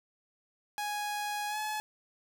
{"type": "tone with pitch glide", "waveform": "sawtooth", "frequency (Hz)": [830.6, 854], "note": ["G#5", "G#5"], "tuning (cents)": [0, 48], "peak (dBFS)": -29, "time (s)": [0.78, 1.8], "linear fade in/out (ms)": 0, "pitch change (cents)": 48, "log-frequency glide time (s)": [1.48, 1.58], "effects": []}